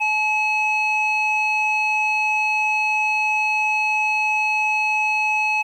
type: tone pair together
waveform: sine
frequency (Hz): 857 / 2568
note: A5 / E7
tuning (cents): -46 / -46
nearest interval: octave + perfect fifth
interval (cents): 1900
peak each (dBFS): -20 / -17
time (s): 0-5.63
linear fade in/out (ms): 20
effects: tanh soft clip ceiling -14 dBFS + 9-bit